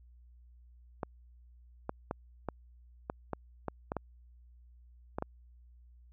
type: clicks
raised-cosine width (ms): 1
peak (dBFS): -20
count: 11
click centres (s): 1.032 / 1.894 / 2.111 / 2.487 / 3.099 / 3.333 / 3.683 / 3.919 / 3.967 / 5.185 / 5.224
effects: added 60 Hz sine -55 dBFS peak until 6.12 s